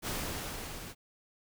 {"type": "noise with level ramp", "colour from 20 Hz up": "pink", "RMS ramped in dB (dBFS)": [-34, -45], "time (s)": [0.02, 0.95], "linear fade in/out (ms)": 50, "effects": []}